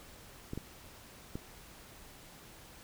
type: clicks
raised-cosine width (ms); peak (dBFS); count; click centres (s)
3; -25; 3; 0.534 / 0.576 / 1.355
effects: pink hiss -54 dBFS RMS until 2.83 s